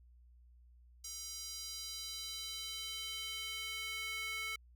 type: tone with high-pass filter sweep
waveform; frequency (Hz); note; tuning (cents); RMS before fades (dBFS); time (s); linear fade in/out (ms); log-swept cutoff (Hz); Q
square; 440; A4; 0; -43; 1.04-4.56; 5; 5800 to 2000; 2.5
effects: added 60 Hz sine -59 dBFS peak until 4.75 s